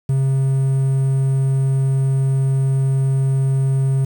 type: tone with quantisation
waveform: triangle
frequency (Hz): 134.5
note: C3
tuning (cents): +48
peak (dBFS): -12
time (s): 0.09-4.05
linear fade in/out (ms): 5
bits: 7
effects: none